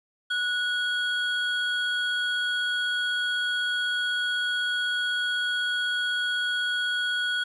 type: tone pair together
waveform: triangle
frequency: 1468 / 3308 Hz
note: F#6 / G#7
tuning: -14 / -8 cents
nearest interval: octave + major second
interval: 1406 cents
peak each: -24 / -28 dBFS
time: 0.3-7.44 s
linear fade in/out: 10 ms
effects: resampled to 24000 Hz + 10-bit